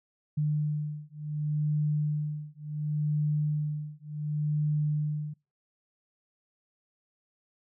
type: beating tone pair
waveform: sine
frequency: 149.8 / 150.49 Hz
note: D3 / D3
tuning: +35 / +43 cents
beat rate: 0.69 Hz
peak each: -30 dBFS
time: 0.37-5.34 s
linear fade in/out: 10 ms
effects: noise-tail reverb RT60 0.3 s tail -26 dB re dry